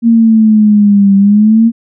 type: exponential two-way sweep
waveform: sine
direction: down then up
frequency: 233.1 to 195.8 to 233.1 Hz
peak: -3 dBFS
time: 0.02-1.72 s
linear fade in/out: 50 ms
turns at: 1.16 s
effects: none